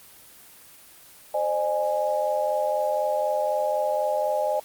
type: chord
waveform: sine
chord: Ab major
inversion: first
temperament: equal with one note detuned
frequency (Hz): 523.3 / 607.3 / 830.6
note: C5 / Eb5 / Ab5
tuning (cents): 0 / -42 / 0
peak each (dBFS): -29 / -24 / -27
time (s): 1.34-4.6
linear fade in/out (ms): 5
effects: white hiss -49 dBFS RMS until 4.64 s + Opus 24 kbps